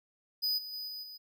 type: tone with level steps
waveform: square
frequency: 4978 Hz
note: D#8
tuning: in tune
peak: -29 / -41 / -38 / -40 / -45 dBFS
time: 0.42-1.18 s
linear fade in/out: 20 ms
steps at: 0.57 / 0.72 / 0.87 / 1.02 s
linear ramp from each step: 20 ms
effects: none